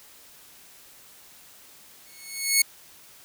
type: tone with exponential growth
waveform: 10% pulse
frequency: 2198 Hz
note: C#7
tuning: 15 cents flat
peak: -6 dBFS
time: 2.06-2.62 s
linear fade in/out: 5 ms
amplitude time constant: 120 ms
effects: white hiss -51 dBFS RMS until 3.24 s